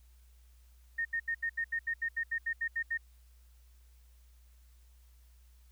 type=tone bursts; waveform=sine; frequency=1840 Hz; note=A#6; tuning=23 cents flat; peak=-30 dBFS; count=14; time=0.98-2.976 s; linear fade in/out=10 ms; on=72 ms; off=76 ms; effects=added 60 Hz sine -57 dBFS peak until 5.71 s + white hiss -71 dBFS RMS until 5.71 s